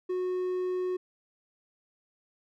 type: tone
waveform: triangle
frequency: 365.9 Hz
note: F#4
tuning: 19 cents flat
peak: -26 dBFS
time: 0.09-0.97 s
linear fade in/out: 10 ms
effects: none

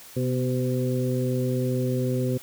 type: harmonic tone with a mistuned harmonic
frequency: 127.6 Hz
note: C3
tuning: 43 cents flat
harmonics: 1 / 2 / 3 / 4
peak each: -25 / -28 / -30 / -31 dBFS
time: 0.16-2.38 s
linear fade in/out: 10 ms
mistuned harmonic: 2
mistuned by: -35 cents
effects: white hiss -46 dBFS RMS until 2.42 s

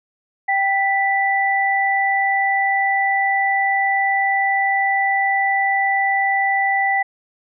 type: tone pair together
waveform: sine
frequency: 784 / 1975.5 Hz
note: G5 / B6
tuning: 0 / 0 cents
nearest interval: octave + major third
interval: 1600 cents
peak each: -18 dBFS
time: 0.48-7.03 s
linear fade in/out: 10 ms
effects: none

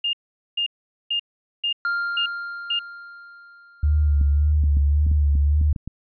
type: tone bursts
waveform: sine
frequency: 2822 Hz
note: F7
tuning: 17 cents sharp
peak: -20 dBFS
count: 6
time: 0.04-2.792 s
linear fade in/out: 5 ms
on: 92 ms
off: 440 ms
type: tone with exponential decay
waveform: triangle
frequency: 1396.9 Hz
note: F6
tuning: in tune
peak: -18 dBFS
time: 1.85-4.52 s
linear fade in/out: 1 ms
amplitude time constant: 580 ms
type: tone with vibrato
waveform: sine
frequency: 73.3 Hz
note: D2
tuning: 3 cents flat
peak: -15 dBFS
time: 3.83-5.73 s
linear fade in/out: 5 ms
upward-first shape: sine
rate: 1.8 Hz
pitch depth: 51 cents each way
type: clicks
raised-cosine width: 5 ms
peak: -18 dBFS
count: 9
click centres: 4.213 / 4.638 / 4.77 / 5.066 / 5.115 / 5.354 / 5.614 / 5.762 / 5.876 s
effects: resampled to 11025 Hz

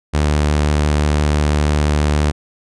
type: tone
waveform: sawtooth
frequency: 74.5 Hz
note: D2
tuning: 25 cents sharp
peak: -9 dBFS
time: 0.13-2.32 s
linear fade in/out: 20 ms
effects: resampled to 22050 Hz

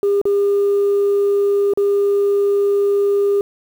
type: tone with dropouts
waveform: sine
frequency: 402.9 Hz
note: G4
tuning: 48 cents sharp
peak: -11 dBFS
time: 0.03-3.41 s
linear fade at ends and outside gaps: 1 ms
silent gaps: 0.215-0.254 / 1.736-1.774 s
effects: tanh soft clip ceiling -10 dBFS + 7-bit

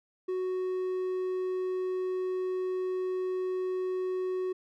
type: tone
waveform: triangle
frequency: 370 Hz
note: F#4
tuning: in tune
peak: -27 dBFS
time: 0.28-4.53 s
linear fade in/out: 10 ms
effects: none

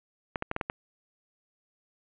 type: clicks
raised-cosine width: 0.5 ms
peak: -15 dBFS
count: 6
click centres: 0.358 / 0.424 / 0.514 / 0.564 / 0.612 / 0.699 s
effects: resampled to 8000 Hz + 7-bit

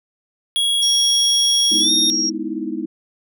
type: tone with pitch glide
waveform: square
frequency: 3322 to 3686 Hz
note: G#7 to A#7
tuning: 0 to -20 cents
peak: -16 dBFS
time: 0.56-2.1 s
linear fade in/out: 0 ms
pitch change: +180 cents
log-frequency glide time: 1.8-1.91 s
type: tone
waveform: sine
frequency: 5600 Hz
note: F8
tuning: 4 cents sharp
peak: -17 dBFS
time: 0.82-2.3 s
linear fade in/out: 10 ms
type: chord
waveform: sine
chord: E major seventh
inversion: first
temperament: equal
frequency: 207.7 / 246.9 / 311.1 / 329.6 Hz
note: G#3 / B3 / D#4 / E4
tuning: 0 / 0 / 0 / 0 cents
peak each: -30 / -29 / -26 / -27 dBFS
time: 1.71-2.86 s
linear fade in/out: 10 ms
effects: none

